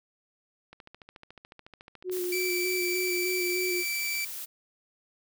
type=click train; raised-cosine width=0.3 ms; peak=-31 dBFS; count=22; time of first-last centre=0.73-2.241 s; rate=13.9 Hz
type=tone with vibrato; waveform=sine; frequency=362 Hz; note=F#4; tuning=38 cents flat; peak=-29 dBFS; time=2.04-3.84 s; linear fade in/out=50 ms; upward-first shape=square; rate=3.3 Hz; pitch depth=22 cents each way
type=noise; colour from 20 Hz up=blue; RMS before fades=-38 dBFS; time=2.11-4.46 s; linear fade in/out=20 ms
type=tone; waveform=sawtooth; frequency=2324 Hz; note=D7; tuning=19 cents flat; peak=-26 dBFS; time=2.32-4.25 s; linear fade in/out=5 ms
effects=none

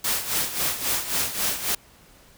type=noise with tremolo; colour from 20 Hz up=white; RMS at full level=-23 dBFS; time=0.04-1.75 s; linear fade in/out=5 ms; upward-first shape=sine; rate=3.7 Hz; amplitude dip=70%; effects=pink hiss -53 dBFS RMS until 2.37 s

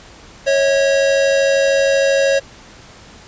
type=tone pair together; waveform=square; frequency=549.1 / 642 Hz; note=C#5 / E5; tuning=-17 / -46 cents; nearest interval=minor third; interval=271 cents; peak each=-13 / -22 dBFS; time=0.46-2.4 s; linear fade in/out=20 ms; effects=pink hiss -41 dBFS RMS until 3.27 s + resampled to 16000 Hz

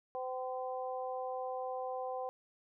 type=harmonic tone; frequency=256.2 Hz; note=C4; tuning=36 cents flat; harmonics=2 / 3 / 4; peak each=-39 / -40 / -46 dBFS; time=0.15-2.29 s; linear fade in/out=0 ms; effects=none

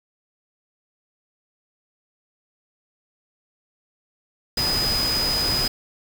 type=tone in noise; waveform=sine; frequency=4983 Hz; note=D#8; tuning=2 cents sharp; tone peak=-21 dBFS; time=4.57-5.68 s; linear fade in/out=5 ms; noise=pink; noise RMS=-27 dBFS; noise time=4.57-5.68 s; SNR=+3 dB; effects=none

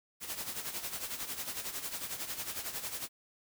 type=noise with tremolo; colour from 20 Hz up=white; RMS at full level=-37 dBFS; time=0.2-3.09 s; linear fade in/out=50 ms; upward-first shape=sine; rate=11 Hz; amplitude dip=65%; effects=none

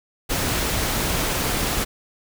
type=noise; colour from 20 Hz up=pink; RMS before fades=-23 dBFS; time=0.29-1.85 s; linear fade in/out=20 ms; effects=none

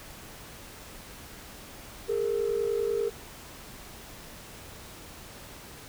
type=tone pair together; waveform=sine; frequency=409.8 / 460 Hz; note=G#4 / A#4; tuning=-23 / -23 cents; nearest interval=major second; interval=200 cents; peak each=-27 dBFS; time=2.08-3.1 s; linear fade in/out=20 ms; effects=tanh soft clip ceiling -20 dBFS + pink hiss -46 dBFS RMS until 5.88 s

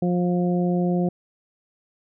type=harmonic tone; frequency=177.3 Hz; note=F3; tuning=26 cents sharp; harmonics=1 / 2 / 3 / 4; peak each=-20 / -26 / -30 / -32 dBFS; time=0.02-1.09 s; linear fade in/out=5 ms; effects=none

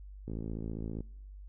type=click train; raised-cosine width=3 ms; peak=-26 dBFS; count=41; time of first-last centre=0.28-1.006 s; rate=55.1 Hz; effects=noise-tail reverb RT60 0.8 s tail -25 dB re dry + added 49 Hz sine -45 dBFS peak until 1.48 s

